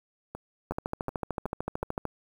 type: two click trains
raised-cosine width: 1 ms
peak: -16 / -23 dBFS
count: 19 / 5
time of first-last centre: 0.71-2.053 / 0.35-1.831 s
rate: 13.4 / 2.7 Hz
effects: 8-bit